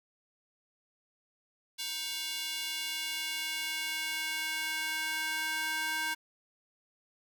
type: tone with high-pass filter sweep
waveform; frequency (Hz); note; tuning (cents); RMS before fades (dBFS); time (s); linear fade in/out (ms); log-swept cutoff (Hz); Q
square; 314; D#4; +16; -35; 1.78-6.15; 20; 3400 to 1400; 1.6
effects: none